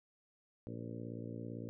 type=harmonic tone with a mistuned harmonic; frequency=57.8 Hz; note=A#1; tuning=14 cents flat; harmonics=2 / 3 / 4 / 5 / 6 / 7 / 8 / 9 / 10; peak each=-46 / -51 / -48 / -49 / -53 / -55 / -53 / -56 / -60 dBFS; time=0.67-1.69 s; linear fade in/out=0 ms; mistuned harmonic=9; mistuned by=-29 cents; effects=none